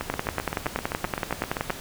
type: two click trains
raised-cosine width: 0.5 ms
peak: -12 / -9 dBFS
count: 14 / 18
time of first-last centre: 0.01-1.698 / 0.1-1.704 s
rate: 7.7 / 10.6 Hz
effects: pink hiss -39 dBFS RMS until 1.8 s